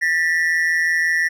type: ring-modulated tone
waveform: triangle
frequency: 1865 Hz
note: A#6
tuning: in tune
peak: -11 dBFS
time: 0.01-1.29 s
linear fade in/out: 20 ms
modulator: 82.8 Hz
effects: none